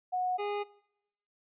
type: tone pair in turn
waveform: sine / 25% pulse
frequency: 732 / 410.8 Hz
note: F#5 / G#4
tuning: -19 / -19 cents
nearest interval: minor seventh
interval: 1000 cents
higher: first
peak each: -28 dBFS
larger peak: neither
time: 0.12-0.38 / 0.38-0.64 s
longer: neither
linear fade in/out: 20 ms
effects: noise-tail reverb RT60 0.8 s tail -22 dB re dry + resampled to 8000 Hz